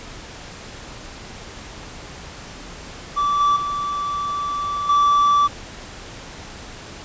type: tone with level steps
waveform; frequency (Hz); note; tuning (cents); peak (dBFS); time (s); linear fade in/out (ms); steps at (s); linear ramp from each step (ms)
triangle; 1160; D6; -22; -15 / -12 / -20 / -11; 3.16-5.48; 20; 3.4 / 3.56 / 4.89; 5
effects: pink hiss -37 dBFS RMS until 7.04 s + resampled to 16000 Hz